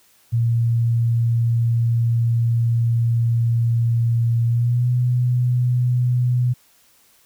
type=tone with pitch glide; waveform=sine; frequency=116.7 to 123.64 Hz; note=A#2 to B2; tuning=+2 to +2 cents; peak=-15 dBFS; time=0.32-6.54 s; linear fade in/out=20 ms; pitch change=+100 cents; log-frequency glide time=4.46-4.9 s; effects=white hiss -56 dBFS RMS until 7.25 s